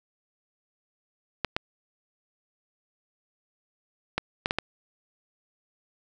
clicks, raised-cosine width 0.3 ms, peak -9 dBFS, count 6, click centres 1.447 / 1.565 / 4.18 / 4.459 / 4.509 / 4.586 s, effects none

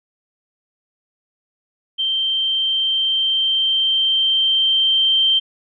sine tone with level ramp, 3136 Hz, G7, in tune, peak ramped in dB -17 to -12 dBFS, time 1.98-5.4 s, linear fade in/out 20 ms, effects none

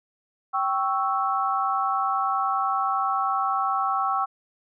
sine chord, C# diminished, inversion second, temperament equal with one note detuned, 778.6 / 1108.7 / 1318.5 Hz, G5 / C#6 / E6, -12 / 0 / 0 cents, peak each -26 dBFS, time 0.53-4.26 s, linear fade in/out 20 ms, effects none

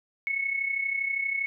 sine tone with amplitude modulation, 2201 Hz, C#7, 13 cents flat, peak -23 dBFS, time 0.27-1.46 s, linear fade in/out 0 ms, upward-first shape sine, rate 32.5 Hz, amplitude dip 65%, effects none

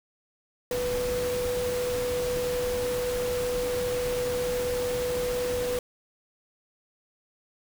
sine tone in noise, 493.9 Hz, B4, in tune, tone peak -26 dBFS, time 0.71-5.79 s, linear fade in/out 2 ms, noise pink, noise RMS -35 dBFS, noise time 0.71-5.79 s, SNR +6 dB, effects none

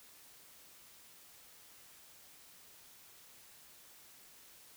silence, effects white hiss -59 dBFS RMS until 4.76 s

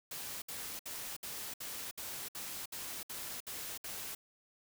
white noise bursts, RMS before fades -43 dBFS, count 11, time 0.11-4.15 s, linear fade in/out 5 ms, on 310 ms, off 63 ms, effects none

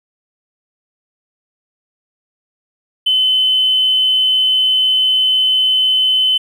triangle tone, 3042 Hz, F#7, 47 cents sharp, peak -7 dBFS, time 3.06-6.38 s, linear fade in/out 10 ms, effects tanh soft clip ceiling -8 dBFS

